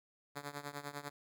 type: tone with tremolo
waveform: 5% pulse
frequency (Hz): 144.1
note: D3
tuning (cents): -33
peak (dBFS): -28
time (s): 0.35-1.1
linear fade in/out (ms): 20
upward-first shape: triangle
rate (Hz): 10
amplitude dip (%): 90
effects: none